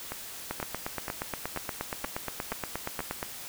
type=two click trains; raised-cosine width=0.5 ms; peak=-18 / -16 dBFS; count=7 / 24; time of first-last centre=0.12-3.005 / 0.51-3.229 s; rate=2.08 / 8.46 Hz; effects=white hiss -42 dBFS RMS until 3.48 s